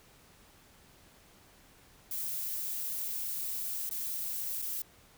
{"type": "noise with dropouts", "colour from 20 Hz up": "violet", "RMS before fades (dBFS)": -36, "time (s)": [2.11, 4.82], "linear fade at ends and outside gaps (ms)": 2, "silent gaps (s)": [[3.893, 3.91], [4.619, 4.623]], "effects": ["pink hiss -60 dBFS RMS until 5.17 s"]}